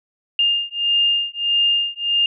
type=beating tone pair; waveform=sine; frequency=2814 / 2815.6 Hz; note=F7 / F7; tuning=+12 / +13 cents; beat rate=1.6 Hz; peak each=-19 dBFS; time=0.39-2.26 s; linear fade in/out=2 ms; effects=none